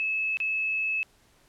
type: tone with dropouts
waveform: sine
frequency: 2597 Hz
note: E7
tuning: 26 cents flat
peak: -25 dBFS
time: 0-1.03 s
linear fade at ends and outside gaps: 0 ms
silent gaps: 0.371-0.402 s
effects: pink hiss -62 dBFS RMS until 1.48 s + low-pass 12000 Hz 12 dB/octave